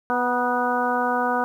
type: harmonic tone with a mistuned harmonic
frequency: 246.9 Hz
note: B3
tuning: in tune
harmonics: 1 / 2 / 3 / 4 / 5 / 6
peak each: -28 / -27 / -25 / -26 / -28 / -28 dBFS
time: 0.1-1.44 s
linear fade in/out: 0 ms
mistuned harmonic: 4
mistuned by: -31 cents
effects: 9-bit